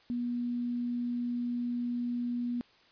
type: tone with quantisation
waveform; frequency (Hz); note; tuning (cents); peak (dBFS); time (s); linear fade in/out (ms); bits
sine; 241.7; B3; -37; -30; 0.1-2.61; 0; 10
effects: white hiss -62 dBFS RMS until 2.91 s + resampled to 11025 Hz